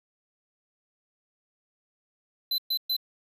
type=tone bursts; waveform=square; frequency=4036 Hz; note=B7; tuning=37 cents sharp; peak=-25 dBFS; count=3; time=2.51-2.966 s; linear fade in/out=5 ms; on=72 ms; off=120 ms; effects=none